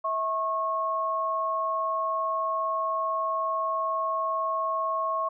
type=tone pair together; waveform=sine; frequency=648.7 / 1091 Hz; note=E5 / C#6; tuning=-28 / -28 cents; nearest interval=major sixth; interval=900 cents; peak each=-31 / -26 dBFS; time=0.04-5.29 s; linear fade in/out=10 ms; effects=none